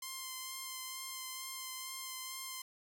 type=tone with vibrato; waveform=5% pulse; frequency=1046.5 Hz; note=C6; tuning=in tune; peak=-30 dBFS; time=0.02-2.62 s; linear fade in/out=5 ms; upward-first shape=sine; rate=2.2 Hz; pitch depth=17 cents each way; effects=none